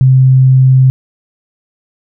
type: tone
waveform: sine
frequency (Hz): 130.81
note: C3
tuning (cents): 0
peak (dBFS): -3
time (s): 0.01-0.9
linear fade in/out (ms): 0
effects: none